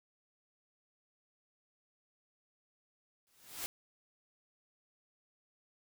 white noise with exponential growth, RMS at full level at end -37 dBFS, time 3.27-3.66 s, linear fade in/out 0 ms, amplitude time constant 84 ms, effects none

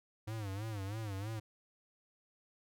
square tone with vibrato, 103.83 Hz, G#2, in tune, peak -39 dBFS, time 0.27-1.4 s, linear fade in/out 10 ms, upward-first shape sine, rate 3.1 Hz, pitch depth 140 cents each way, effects none

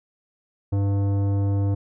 sine tone with tanh clipping, 99.6 Hz, G2, 28 cents sharp, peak -21 dBFS, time 0.72-1.75 s, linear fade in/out 10 ms, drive 14 dB, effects none

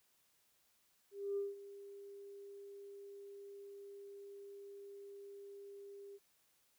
sine tone with ADSR envelope, 400.2 Hz, G4, 36 cents sharp, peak -34 dBFS, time 1.11-6.19 s, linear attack 260 ms, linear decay 180 ms, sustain -16 dB, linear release 38 ms, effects tanh soft clip ceiling -30 dBFS + white hiss -75 dBFS RMS until 6.78 s

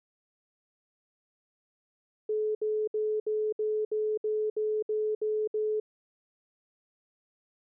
sine tone bursts, 429 Hz, A4, 44 cents flat, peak -26 dBFS, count 11, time 2.29-5.8 s, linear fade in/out 5 ms, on 260 ms, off 65 ms, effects none

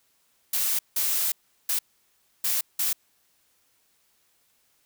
blue noise bursts at uneven times, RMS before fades -25 dBFS, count 5, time 0.53-0.79 / 0.96-1.32 / 1.69-1.79 / 2.44-2.61 / 2.79-2.93 s, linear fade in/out 5 ms, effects white hiss -67 dBFS RMS until 4.85 s

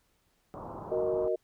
white low-pass noise, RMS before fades -42 dBFS, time 0.54-1.28 s, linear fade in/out 0 ms, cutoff 1100 Hz, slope 48 dB/octave
sine chord, D# minor, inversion first, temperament equal, 370 / 466.2 / 622.3 Hz, F#4 / A#4 / D#5, 0 / 0 / 0 cents, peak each -31 dBFS, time 0.91-1.36 s, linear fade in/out 10 ms
effects pink hiss -72 dBFS RMS until 1.43 s

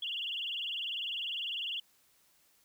sine tone with vibrato, 3070 Hz, G7, 37 cents flat, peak -34 dBFS, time 0.02-1.8 s, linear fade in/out 5 ms, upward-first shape sine, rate 20 Hz, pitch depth 190 cents each way, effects white hiss -68 dBFS RMS until 2.64 s

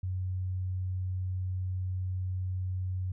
sine tone, 92.5 Hz, F#2, in tune, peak -30 dBFS, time 0.03-3.12 s, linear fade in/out 5 ms, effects none

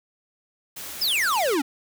white noise, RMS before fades -36 dBFS, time 0.76-1.55 s, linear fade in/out 10 ms
square exponential sweep, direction down, 5420 to 259.3 Hz, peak -21 dBFS, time 1.01-1.62 s, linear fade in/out 10 ms
effects none

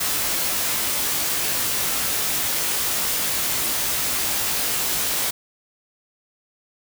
white noise with comb filter, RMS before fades -23 dBFS, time 0-5.31 s, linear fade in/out 10 ms, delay 18 ms, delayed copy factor +0.65, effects none

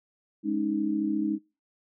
sine chord, Ab suspended fourth, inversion none, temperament equal, 207.7 / 277.2 / 311.1 Hz, Ab3 / Db4 / Eb4, 0 / 0 / 0 cents, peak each -30 / -32 / -27 dBFS, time 0.43-1.39 s, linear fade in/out 50 ms, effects noise-tail reverb RT60 0.3 s tail -24 dB re dry

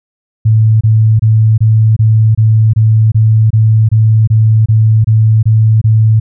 sine tone bursts, 110 Hz, A2, in tune, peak -4 dBFS, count 15, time 0.45-6.2 s, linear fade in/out 10 ms, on 360 ms, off 25 ms, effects none

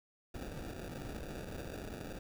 pink noise with sample-and-hold, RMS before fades -44 dBFS, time 0.34-2.19 s, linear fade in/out 5 ms, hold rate 1050 Hz, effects none

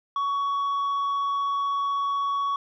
triangle tone with tanh clipping, 1121 Hz, C#6, 19 cents sharp, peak -24 dBFS, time 0.16-2.56 s, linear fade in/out 2 ms, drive 8 dB, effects none

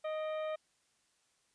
harmonic tone with a mistuned harmonic, 622.3 Hz, D#5, in tune, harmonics 1 / 2 / 3 / 4 / 5 / 6, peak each -35 / -45 / -52 / -52 / -57 / -59 dBFS, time 0.04-0.56 s, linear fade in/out 10 ms, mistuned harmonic 4, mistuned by -77 cents, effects white hiss -74 dBFS RMS until 1.54 s + resampled to 22050 Hz

